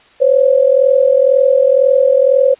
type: tone pair together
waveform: sine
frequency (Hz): 512.4 / 554.4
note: C5 / C#5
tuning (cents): -36 / 0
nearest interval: minor second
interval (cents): 136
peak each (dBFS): -10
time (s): 0.2-2.55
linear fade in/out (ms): 20
effects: white hiss -47 dBFS RMS until 2.59 s + resampled to 8000 Hz